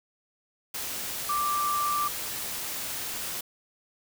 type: tone in noise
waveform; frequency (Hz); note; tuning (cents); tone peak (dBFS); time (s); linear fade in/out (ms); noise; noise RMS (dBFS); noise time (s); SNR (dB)
sine; 1176; D6; +2; -25; 1.29-2.08; 5; white; -34; 0.74-3.41; +6
effects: none